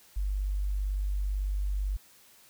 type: tone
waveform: sine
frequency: 49 Hz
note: G1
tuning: in tune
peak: -27 dBFS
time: 0.16-1.97 s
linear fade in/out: 10 ms
effects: white hiss -58 dBFS RMS until 2.49 s